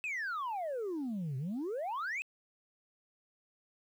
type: exponential two-way sweep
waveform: sine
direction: down then up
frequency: 2637 to 125.7 to 2637 Hz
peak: -32 dBFS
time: 0.04-2.22 s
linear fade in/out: 0 ms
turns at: 1.37 s
effects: tanh soft clip ceiling -33 dBFS + 11-bit